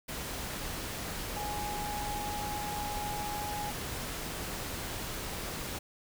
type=tone in noise; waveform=sine; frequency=830.6 Hz; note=G#5; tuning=in tune; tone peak=-36 dBFS; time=1.36-3.71 s; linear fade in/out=10 ms; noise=pink; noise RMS=-38 dBFS; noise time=0.08-5.79 s; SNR=-1 dB; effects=none